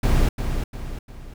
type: noise with echo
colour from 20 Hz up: brown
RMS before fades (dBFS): -17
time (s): 0.03-0.29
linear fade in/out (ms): 5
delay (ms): 350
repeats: 3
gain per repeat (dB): -7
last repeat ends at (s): 1.34
effects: none